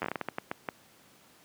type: slowing click train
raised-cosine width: 0.5 ms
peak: -16 dBFS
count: 12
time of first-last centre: 0.02-0.688 s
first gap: 10 ms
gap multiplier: 1.33
effects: pink hiss -59 dBFS RMS until 1.44 s + high-pass 150 Hz 12 dB/octave